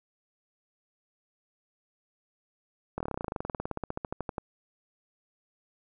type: slowing click train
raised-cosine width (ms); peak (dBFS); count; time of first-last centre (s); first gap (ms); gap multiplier
1; -18; 29; 2.98-4.382; 24; 1.05
effects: none